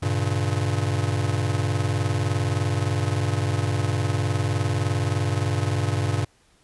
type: chord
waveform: square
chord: G diminished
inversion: none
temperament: just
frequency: 98 / 117.6 / 141.12 Hz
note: G2 / Bb2 / Db3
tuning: 0 / +16 / +31 cents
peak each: -25 / -27 / -29 dBFS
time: 0.02-6.25 s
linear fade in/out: 10 ms
effects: pink hiss -60 dBFS RMS until 6.63 s + resampled to 24000 Hz